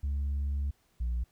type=tone pair in turn; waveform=sine; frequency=70.4 / 59.65 Hz; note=C#2 / A#1; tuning=+27 / +41 cents; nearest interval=minor third; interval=286 cents; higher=first; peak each=-26 dBFS; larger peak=neither; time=0.03-0.71 / 1-1.24 s; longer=first; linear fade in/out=10 ms; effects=tanh soft clip ceiling -27 dBFS + pink hiss -70 dBFS RMS until 1.31 s